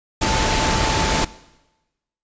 sine tone in noise, 880 Hz, A5, in tune, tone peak -24 dBFS, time 0.21-1.25 s, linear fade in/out 10 ms, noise pink, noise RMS -19 dBFS, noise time 0.21-1.25 s, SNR -8 dB, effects noise-tail reverb RT60 1.0 s tail -19 dB re dry + resampled to 16000 Hz

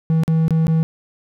triangle tone with dropouts, 161.2 Hz, E3, 38 cents flat, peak -11 dBFS, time 0.1-0.83 s, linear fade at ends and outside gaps 0 ms, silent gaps 0.235-0.279 / 0.481-0.507 / 0.669-0.68 s, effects none

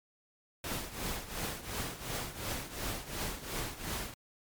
pink noise with tremolo, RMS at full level -35 dBFS, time 0.64-4.14 s, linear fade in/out 2 ms, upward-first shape triangle, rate 2.8 Hz, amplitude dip 80%, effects MP3 96 kbps

